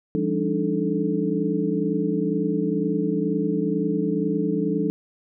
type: tone cluster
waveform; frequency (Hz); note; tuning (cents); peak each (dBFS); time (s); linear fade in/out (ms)
sine; 170.9 / 200.8 / 286.1 / 308.2 / 436.4; F3 / G3 / D4 / D#4 / A4; -37 / +42 / -45 / -16 / -14; -27; 0.15-4.9; 0
effects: none